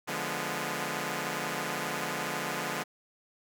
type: chord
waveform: 5% pulse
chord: D diminished seventh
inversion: none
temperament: equal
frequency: 146.83 / 174.61 / 207.7 / 246.9 Hz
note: D3 / F3 / Ab3 / Cb4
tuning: 0 / 0 / 0 / 0 cents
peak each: -26 dBFS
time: 0.07-2.84 s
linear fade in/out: 20 ms
effects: none